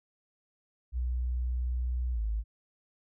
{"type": "tone with pitch glide", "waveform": "sine", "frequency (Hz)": [61.6, 53.63], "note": ["B1", "A1"], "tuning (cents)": [-4, -44], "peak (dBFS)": -28, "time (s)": [0.92, 2.44], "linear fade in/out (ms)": 50, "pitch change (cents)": -240, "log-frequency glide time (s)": [2.13, 2.21], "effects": []}